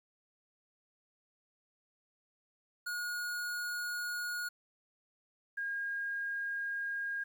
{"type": "tone pair in turn", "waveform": ["square", "sine"], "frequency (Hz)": [1443, 1623.3], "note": ["F#6", "G#6"], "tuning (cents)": [-44, -40], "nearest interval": "major second", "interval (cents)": 204, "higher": "second", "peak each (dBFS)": [-36, -34], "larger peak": "second", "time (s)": [[2.86, 4.49], [5.57, 7.24]], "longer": "second", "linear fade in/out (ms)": 10, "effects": ["11-bit"]}